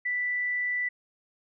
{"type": "tone", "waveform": "sine", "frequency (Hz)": 1976, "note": "B6", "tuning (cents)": 0, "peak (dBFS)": -26, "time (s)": [0.05, 0.89], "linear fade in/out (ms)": 10, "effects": []}